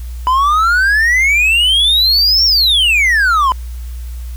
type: exponential two-way sweep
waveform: triangle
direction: up then down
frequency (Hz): 993 to 5588 to 993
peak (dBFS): -7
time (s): 0.27-3.52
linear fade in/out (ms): 0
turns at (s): 2.45
effects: added 60 Hz sine -22 dBFS peak until 4.36 s + white hiss -43 dBFS RMS until 4.36 s